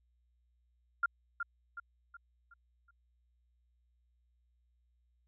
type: tone with echo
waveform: sine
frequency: 1396.9 Hz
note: F6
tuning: in tune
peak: -26 dBFS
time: 1.03-1.06 s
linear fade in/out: 5 ms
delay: 370 ms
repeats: 5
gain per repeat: -7 dB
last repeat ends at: 2.91 s
effects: added 60 Hz sine -70 dBFS peak until 5.27 s